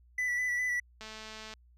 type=tone with vibrato; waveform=triangle; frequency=1975.5 Hz; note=B6; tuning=in tune; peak=-27 dBFS; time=0.18-0.8 s; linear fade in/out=5 ms; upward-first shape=square; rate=4.9 Hz; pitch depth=20 cents each way
type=click train; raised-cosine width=0.2 ms; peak=-28 dBFS; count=116; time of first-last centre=1.01-1.538 s; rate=218 Hz
effects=added 60 Hz sine -58 dBFS peak until 1.77 s